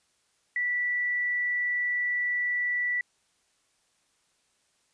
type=tone; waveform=sine; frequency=1961 Hz; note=B6; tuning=13 cents flat; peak=-25 dBFS; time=0.56-3.01 s; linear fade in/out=2 ms; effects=white hiss -70 dBFS RMS until 4.93 s + resampled to 22050 Hz